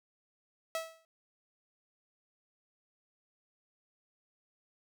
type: tone with exponential decay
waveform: sawtooth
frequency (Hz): 650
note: E5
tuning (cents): -24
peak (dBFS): -27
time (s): 0.75-1.05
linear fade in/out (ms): 1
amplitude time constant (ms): 64
effects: none